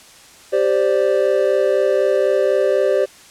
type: chord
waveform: triangle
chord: G suspended fourth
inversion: none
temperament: equal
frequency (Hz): 392 / 523.3 / 587.3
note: G4 / C5 / D5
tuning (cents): 0 / 0 / 0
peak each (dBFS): -16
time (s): 0.52-3.06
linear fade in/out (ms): 20
effects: white hiss -44 dBFS RMS until 3.3 s + low-pass 9000 Hz 12 dB/octave